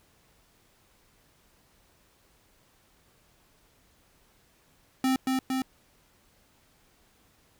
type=tone with echo; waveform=square; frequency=261.6 Hz; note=C4; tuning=in tune; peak=-23 dBFS; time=5.04-5.16 s; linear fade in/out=2 ms; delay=230 ms; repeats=2; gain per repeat=-2 dB; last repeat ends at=5.62 s; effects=pink hiss -64 dBFS RMS until 7.59 s